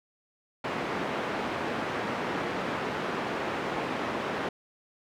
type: band-pass noise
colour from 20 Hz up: pink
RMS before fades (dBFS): -32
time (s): 0.64-4.49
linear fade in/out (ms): 5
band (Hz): 230 to 2000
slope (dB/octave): 12
effects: none